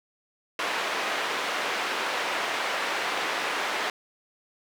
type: band-pass noise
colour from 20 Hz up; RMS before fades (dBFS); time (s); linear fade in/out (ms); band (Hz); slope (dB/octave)
white; -29; 0.59-3.9; 2; 420 to 2200; 12
effects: none